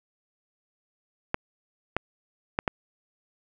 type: clicks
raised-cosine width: 0.5 ms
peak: -9 dBFS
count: 4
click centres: 1.344 / 1.966 / 2.589 / 2.678 s
effects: none